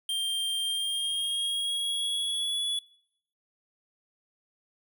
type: tone with pitch glide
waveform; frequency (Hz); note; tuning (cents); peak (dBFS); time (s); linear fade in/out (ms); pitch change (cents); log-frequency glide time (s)
square; 3178 to 3406; G7 to G#7; +23 to +43; -28; 0.09-2.79; 2; +120; 0.63-2.64
effects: noise-tail reverb RT60 0.7 s tail -23 dB re dry